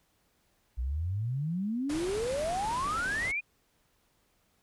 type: exponential sweep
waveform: sine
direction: up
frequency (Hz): 57.8 to 2501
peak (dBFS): -29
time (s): 0.77-3.41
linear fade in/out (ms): 20
type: low-pass noise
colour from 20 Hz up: pink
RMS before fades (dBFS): -40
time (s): 1.89-3.32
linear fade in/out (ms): 10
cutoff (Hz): 11000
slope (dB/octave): 96
effects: pink hiss -71 dBFS RMS until 4.62 s